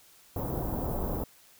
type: band-stop noise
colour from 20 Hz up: pink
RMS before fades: -32 dBFS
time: 0.36-1.24 s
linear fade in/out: 2 ms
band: 910 to 16000 Hz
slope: 24 dB/octave
effects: white hiss -58 dBFS RMS until 1.59 s